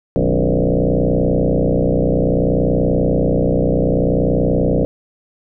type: tone with frequency modulation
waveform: sine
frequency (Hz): 166.2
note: E3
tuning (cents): +15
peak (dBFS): -12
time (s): 0.16-4.85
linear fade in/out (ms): 0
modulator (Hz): 60.6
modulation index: 6.9
effects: none